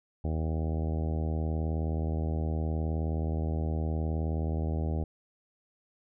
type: harmonic tone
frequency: 79.2 Hz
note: D#2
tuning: 31 cents sharp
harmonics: 1 / 2 / 3 / 4 / 5 / 6 / 7 / 8 / 9 / 10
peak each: -29 / -35 / -39 / -41 / -43 / -45 / -46 / -47 / -48 / -49 dBFS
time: 0.24-5.04 s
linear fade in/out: 5 ms
effects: none